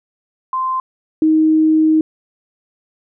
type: tone pair in turn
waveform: sine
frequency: 1040 / 314.1 Hz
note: C6 / D#4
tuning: -11 / +16 cents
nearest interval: octave + major sixth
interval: 2073 cents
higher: first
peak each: -16 / -9 dBFS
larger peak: second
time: 0.53-0.8 / 1.22-2.01 s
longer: second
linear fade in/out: 2 ms
effects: none